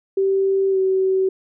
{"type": "tone with pitch glide", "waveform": "sine", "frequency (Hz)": [387.9, 379.7], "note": ["G4", "F#4"], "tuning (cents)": [-18, 45], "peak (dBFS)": -15, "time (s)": [0.17, 1.29], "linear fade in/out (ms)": 5, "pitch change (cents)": -37, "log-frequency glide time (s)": [0.7, 0.78], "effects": []}